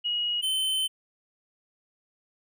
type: tone pair in turn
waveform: sine / square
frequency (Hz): 2897 / 3069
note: F#7 / G7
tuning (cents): -37 / -37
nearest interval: minor second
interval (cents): 100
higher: second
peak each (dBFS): -25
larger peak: neither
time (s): 0.04-0.42 / 0.42-0.88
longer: second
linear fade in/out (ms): 20
effects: none